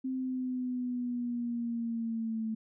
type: linear sweep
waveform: sine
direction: down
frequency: 261.6 to 220 Hz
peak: -31 dBFS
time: 0.04-2.55 s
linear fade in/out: 10 ms
effects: none